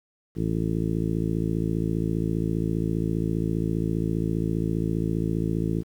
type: harmonic tone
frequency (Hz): 55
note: A1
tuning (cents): 0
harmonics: 1 / 2 / 3 / 4 / 5 / 6 / 7 / 8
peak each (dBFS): -33 / -30 / -27 / -33 / -32 / -31 / -36 / -37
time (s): 0.35-5.84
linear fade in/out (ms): 50
effects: 9-bit